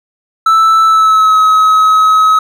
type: tone with pitch glide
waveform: triangle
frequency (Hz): 1318.5 to 1278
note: E6 to D#6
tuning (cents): 0 to +46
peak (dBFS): -3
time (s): 0.46-2.39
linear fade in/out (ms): 5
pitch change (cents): -54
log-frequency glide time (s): 0.85-1.38
effects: none